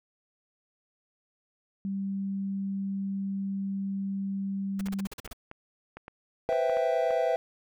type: tone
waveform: sine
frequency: 195.8 Hz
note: G3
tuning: 2 cents flat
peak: -29 dBFS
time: 1.85-5.07 s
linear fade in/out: 0 ms
type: noise bursts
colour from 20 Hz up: pink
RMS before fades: -40 dBFS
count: 9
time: 4.79-5.332 s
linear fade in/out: 5 ms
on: 22 ms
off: 43 ms
type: clicks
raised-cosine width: 0.5 ms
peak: -27 dBFS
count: 10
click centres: 4.885 / 5.276 / 5.514 / 5.97 / 6.081 / 6.49 / 6.526 / 6.697 / 6.77 / 7.107 s
type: chord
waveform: triangle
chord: C major seventh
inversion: third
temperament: equal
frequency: 493.9 / 523.3 / 659.3 / 784 Hz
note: B4 / C5 / E5 / G5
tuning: 0 / 0 / 0 / 0 cents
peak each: -28 / -29 / -25 / -31 dBFS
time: 6.49-7.36 s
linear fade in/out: 0 ms
effects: none

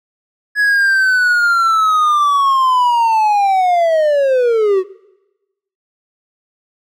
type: linear sweep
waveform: triangle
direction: down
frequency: 1689 to 364.3 Hz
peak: -8 dBFS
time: 0.55-4.84 s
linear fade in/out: 50 ms
effects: noise-tail reverb RT60 1.0 s tail -21 dB re dry

